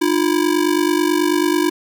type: ring-modulated tone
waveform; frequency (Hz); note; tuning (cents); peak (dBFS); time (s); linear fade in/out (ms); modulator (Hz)
square; 328.1; E4; -8; -12; 0.01-1.7; 10; 24.6
effects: 9-bit